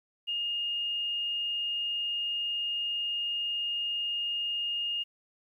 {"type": "tone", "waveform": "sine", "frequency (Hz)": 2839, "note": "F7", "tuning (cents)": 28, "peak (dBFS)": -29, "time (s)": [0.27, 5.04], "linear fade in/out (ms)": 20, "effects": ["11-bit"]}